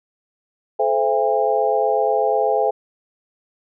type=tone cluster; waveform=sine; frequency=431.8 / 520 / 673 / 808 Hz; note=A4 / C5 / E5 / G#5; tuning=-33 / -11 / +36 / -48 cents; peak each=-21 dBFS; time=0.79-2.71 s; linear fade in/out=10 ms; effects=none